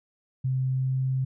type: tone with pitch glide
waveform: sine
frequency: 130.5 to 131.33 Hz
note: C3 to C3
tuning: -4 to +7 cents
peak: -23 dBFS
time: 0.44-1.25 s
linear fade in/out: 10 ms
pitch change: +11 cents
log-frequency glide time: 0.68-0.97 s
effects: none